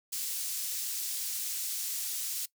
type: high-pass noise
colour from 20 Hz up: pink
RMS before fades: -35 dBFS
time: 0.12-2.46 s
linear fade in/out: 10 ms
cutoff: 6000 Hz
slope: 12 dB/octave
effects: noise-tail reverb RT60 0.1 s tail -20 dB re dry